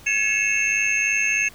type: tone cluster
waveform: sine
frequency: 1695 / 2190 / 2599 / 2702 / 6390 Hz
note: G#6 / C#7 / E7 / E7 / G8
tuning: +35 / -22 / -25 / +42 / +32 cents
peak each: -29 / -26 / -22 / -24 / -28 dBFS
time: 0.06-1.49 s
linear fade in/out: 10 ms
effects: pink hiss -47 dBFS RMS until 1.54 s